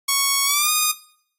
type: tone with pitch glide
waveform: 5% pulse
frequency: 1108.7 to 1230.2 Hz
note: C#6 to D#6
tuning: 0 to -20 cents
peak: -5 dBFS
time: 0.08-0.92 s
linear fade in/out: 10 ms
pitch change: +180 cents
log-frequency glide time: 0.45-0.7 s
effects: noise-tail reverb RT60 0.6 s tail -18 dB re dry + AAC 48 kbps